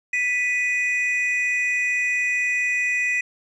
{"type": "tone pair together", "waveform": "triangle", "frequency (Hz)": [1975.5, 2489], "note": ["B6", "D#7"], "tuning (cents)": [0, 0], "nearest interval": "major third", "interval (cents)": 400, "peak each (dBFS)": -21, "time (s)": [0.13, 3.21], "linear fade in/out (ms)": 5, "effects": ["resampled to 22050 Hz"]}